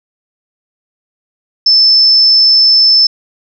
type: tone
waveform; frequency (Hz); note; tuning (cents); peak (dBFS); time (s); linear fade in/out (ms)
sine; 5274; E8; 0; -4; 1.66-3.07; 5
effects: none